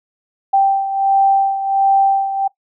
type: beating tone pair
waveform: sine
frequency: 783 / 784.4 Hz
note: G5 / G5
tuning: -2 / +1 cents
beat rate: 1.4 Hz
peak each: -12 / -18 dBFS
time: 0.53-2.48 s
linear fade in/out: 10 ms
effects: noise-tail reverb RT60 0.1 s tail -19 dB re dry